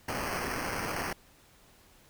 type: noise with sample-and-hold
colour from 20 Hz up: blue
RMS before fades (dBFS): -34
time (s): 0.08-1.13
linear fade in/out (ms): 5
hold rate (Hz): 3675
effects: pink hiss -60 dBFS RMS until 2.09 s